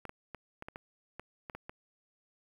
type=clicks; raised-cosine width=0.5 ms; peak=-27 dBFS; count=10; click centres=0.053 / 0.094 / 0.347 / 0.624 / 0.685 / 0.759 / 1.196 / 1.498 / 1.55 / 1.695 s; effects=9-bit